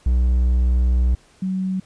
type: tone pair in turn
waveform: triangle / sine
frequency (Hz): 61.74 / 187.97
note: B1 / F#3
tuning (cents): 0 / +28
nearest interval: octave + perfect fifth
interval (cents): 1928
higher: second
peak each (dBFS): -12 / -20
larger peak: first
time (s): 0.06-1.15 / 1.42-1.8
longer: first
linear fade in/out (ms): 5
effects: pink hiss -54 dBFS RMS until 1.85 s + resampled to 22050 Hz